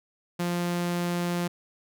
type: tone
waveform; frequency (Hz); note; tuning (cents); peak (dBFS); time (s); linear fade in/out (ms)
sawtooth; 174.61; F3; 0; -22; 0.39-1.48; 10
effects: none